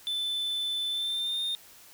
triangle tone with pitch glide, 3520 to 3646 Hz, A7 to A#7, 0 to -39 cents, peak -27 dBFS, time 0.07-1.55 s, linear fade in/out 0 ms, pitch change +61 cents, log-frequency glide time 0.9-1.42 s, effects white hiss -53 dBFS RMS until 1.93 s

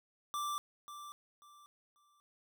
square tone with echo, 1174.7 Hz, D6, in tune, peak -36 dBFS, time 0.34-0.58 s, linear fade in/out 0 ms, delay 540 ms, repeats 3, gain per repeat -11 dB, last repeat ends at 2.2 s, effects none

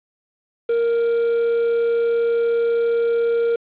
triangle tone, 466.2 Hz, A#4, in tune, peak -14 dBFS, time 0.69-3.56 s, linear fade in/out 5 ms, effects resampled to 8000 Hz + 7-bit

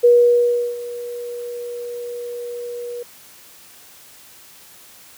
sine tone with ADSR envelope, 481.4 Hz, B4, 44 cents flat, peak -7 dBFS, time 0.03-3.03 s, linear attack 17 ms, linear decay 710 ms, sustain -19 dB, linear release 6 ms, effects white hiss -45 dBFS RMS until 5.17 s + high-pass 60 Hz 12 dB/octave

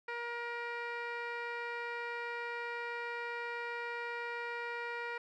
15% pulse tone with low-pass filter, 473.8 Hz, A#4, 28 cents sharp, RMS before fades -40 dBFS, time 0.08-5.18 s, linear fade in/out 5 ms, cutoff 2500 Hz, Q 2.2, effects none

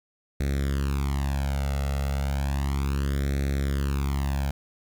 sawtooth tone with flanger, 69.3 Hz, C#2, in tune, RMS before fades -26 dBFS, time 0.4-4.51 s, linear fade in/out 5 ms, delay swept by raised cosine 0.5 to 1.5 ms, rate 0.33 Hz, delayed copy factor +1, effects 10-bit

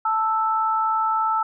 sine tone pair together, 881.5 / 1318.5 Hz, A5 / E6, +3 / 0 cents, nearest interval perfect fifth, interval 697 cents, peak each -22 / -21 dBFS, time 0.05-1.43 s, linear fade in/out 5 ms, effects none

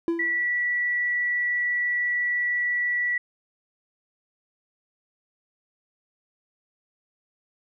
triangle tone with exponential decay, 336 Hz, E4, 33 cents sharp, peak -17 dBFS, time 0.08-0.48 s, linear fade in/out 1 ms, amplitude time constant 86 ms
sine tone, 1951 Hz, B6, 22 cents flat, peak -22 dBFS, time 0.19-3.18 s, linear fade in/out 5 ms
effects none

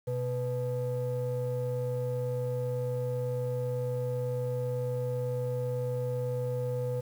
triangle ring-modulated tone, 185 Hz, F#3, in tune, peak -24 dBFS, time 0.07-7.01 s, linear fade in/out 10 ms, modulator 311 Hz, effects 9-bit

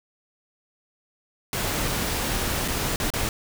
pink noise with dropouts, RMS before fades -26 dBFS, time 1.53-3.29 s, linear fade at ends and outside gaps 1 ms, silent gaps 2.679-2.683 / 2.96-3 / 3.103-3.137 s, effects none

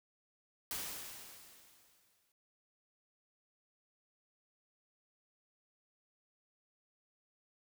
white noise with exponential decay, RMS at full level -39 dBFS, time 0.71-2.32 s, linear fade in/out 1 ms, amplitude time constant 350 ms, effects none

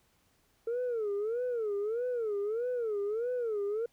sine tone with vibrato, 448.7 Hz, A4, 34 cents sharp, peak -28 dBFS, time 0.67-3.86 s, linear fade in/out 5 ms, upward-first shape sine, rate 1.6 Hz, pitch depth 190 cents each way, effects tanh soft clip ceiling -28 dBFS + pink hiss -70 dBFS RMS until 3.92 s

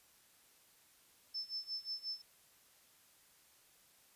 sine tone with tremolo, 5280 Hz, E8, 2 cents sharp, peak -37 dBFS, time 1.34-2.22 s, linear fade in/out 10 ms, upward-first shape sine, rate 5.6 Hz, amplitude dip 90%, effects white hiss -67 dBFS RMS until 4.15 s + resampled to 32000 Hz

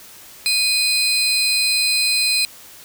35% pulse tone pair together, 2475 / 4101 Hz, D#7 / C8, -10 / -36 cents, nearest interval major sixth, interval 874 cents, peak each -18 / -16 dBFS, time 0.46-2.45 s, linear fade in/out 0 ms, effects white hiss -42 dBFS RMS until 2.84 s

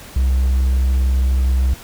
triangle tone, 64.7 Hz, C2, 19 cents flat, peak -10 dBFS, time 0.16-1.74 s, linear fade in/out 5 ms, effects tanh soft clip ceiling -6 dBFS + pink hiss -38 dBFS RMS until 1.83 s

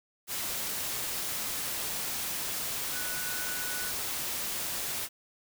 sine tone in noise, 1480 Hz, F#6, in tune, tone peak -39 dBFS, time 2.91-3.93 s, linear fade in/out 50 ms, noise white, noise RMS -34 dBFS, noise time 0.27-5.09 s, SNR -8 dB, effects none

